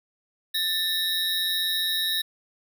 square tone cluster, 1777 / 3754 / 3933 Hz, A6 / A#7 / B7, +17 / +11 / -8 cents, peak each -33 / -26 / -30 dBFS, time 0.54-2.22 s, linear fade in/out 10 ms, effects none

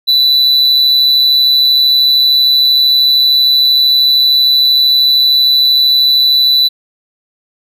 triangle tone with amplitude modulation, 3979 Hz, B7, 12 cents sharp, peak -3 dBFS, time 0.07-6.69 s, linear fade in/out 20 ms, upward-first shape sine, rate 133 Hz, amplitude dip 40%, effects none

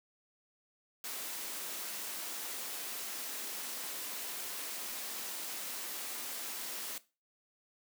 white high-pass noise, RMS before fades -41 dBFS, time 1.04-6.98 s, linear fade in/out 2 ms, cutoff 210 Hz, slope 24 dB/octave, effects noise-tail reverb RT60 0.3 s tail -18 dB re dry

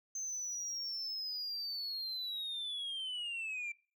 sine linear sweep, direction down, 6272 to 2339 Hz, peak -35 dBFS, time 0.15-3.72 s, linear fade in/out 5 ms, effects noise-tail reverb RT60 0.4 s tail -25 dB re dry + tanh soft clip ceiling -36 dBFS

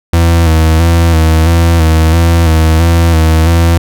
40% pulse tone with vibrato, 82 Hz, E2, 9 cents flat, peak -4 dBFS, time 0.13-3.78 s, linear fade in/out 5 ms, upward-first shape square, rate 1.5 Hz, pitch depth 41 cents each way, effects none

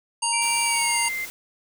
harmonic tone, 932.3 Hz, A#5, in tune, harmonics 1 / 3 / 5 / 7 / 9 / 10, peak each -26 / -29 / -30 / -31 / -32 / -26 dBFS, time 0.22-1.09 s, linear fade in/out 10 ms
sine tone with pitch glide, 2342 to 2086 Hz, D7 to C7, -5 to -6 cents, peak -26 dBFS, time 0.32-1.26 s, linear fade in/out 20 ms, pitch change -201 cents, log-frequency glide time 0.63-0.99 s
white noise, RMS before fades -38 dBFS, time 0.42-1.3 s, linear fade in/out 0 ms
effects none

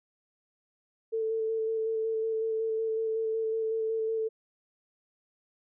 sine tone with vibrato, 444.6 Hz, A4, 18 cents sharp, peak -27 dBFS, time 1.12-4.29 s, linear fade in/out 20 ms, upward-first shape square, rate 5.4 Hz, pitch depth 13 cents each way, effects none

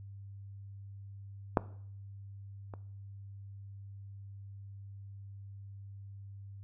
clicks, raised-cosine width 1 ms, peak -10 / -30 dBFS, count 2, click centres 1.572 / 2.738 s, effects noise-tail reverb RT60 0.6 s tail -18 dB re dry + added 99 Hz sine -45 dBFS peak until 6.63 s

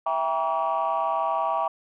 sine chord, E diminished seventh, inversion none, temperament just, 659.3 / 791.1 / 949.3 / 1139.2 Hz, E5 / G5 / Bb5 / Db6, 0 / +16 / +31 / +47 cents, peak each -27 dBFS, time 0.06-1.68 s, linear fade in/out 5 ms, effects tanh soft clip ceiling -16 dBFS

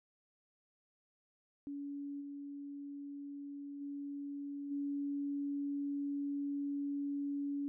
sine tone with level steps, 283.6 Hz, C#4, 40 cents sharp, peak -40 / -43 / -40 / -35 dBFS, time 1.67-7.68 s, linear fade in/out 0 ms, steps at 2.2 / 3.8 / 4.7 s, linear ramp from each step 20 ms, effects none

